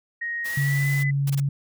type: tone with pitch glide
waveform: sine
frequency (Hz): 1874 to 2009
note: A#6 to B6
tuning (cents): +9 to +29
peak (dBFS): -26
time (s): 0.21-1.11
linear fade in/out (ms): 10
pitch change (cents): +120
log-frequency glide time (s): 0.47-0.87
type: noise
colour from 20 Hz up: white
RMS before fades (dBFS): -37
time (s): 0.44-1.04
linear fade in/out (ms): 20
type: tone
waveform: sine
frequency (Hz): 140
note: C#3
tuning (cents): +18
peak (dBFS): -20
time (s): 0.57-1.49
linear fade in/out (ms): 5
type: noise bursts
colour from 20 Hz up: white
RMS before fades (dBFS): -35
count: 3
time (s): 1.27-1.402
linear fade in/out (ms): 5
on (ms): 30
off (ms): 21
effects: none